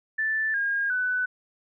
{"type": "tone with pitch steps", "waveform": "sine", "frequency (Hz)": [1760, 1623.3, 1497.2], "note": ["A6", "G#6", "F#6"], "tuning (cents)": [0, -40, 20], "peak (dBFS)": -23, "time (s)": [0.18, 1.26], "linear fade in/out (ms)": 10, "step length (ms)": 360, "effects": []}